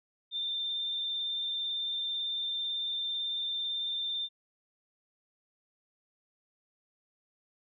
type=tone with vibrato; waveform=sine; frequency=3586 Hz; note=A7; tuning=32 cents sharp; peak=-31 dBFS; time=0.31-4.29 s; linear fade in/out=50 ms; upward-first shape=triangle; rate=18 Hz; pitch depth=20 cents each way; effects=none